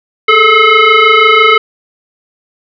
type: tone with frequency modulation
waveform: sine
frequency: 417 Hz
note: G#4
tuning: 7 cents sharp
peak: -3 dBFS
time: 0.28-1.58 s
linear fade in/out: 5 ms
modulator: 860 Hz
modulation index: 2.8
effects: none